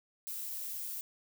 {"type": "noise", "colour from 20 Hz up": "violet", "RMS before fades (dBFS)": -40, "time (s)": [0.27, 1.01], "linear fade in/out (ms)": 0, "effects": []}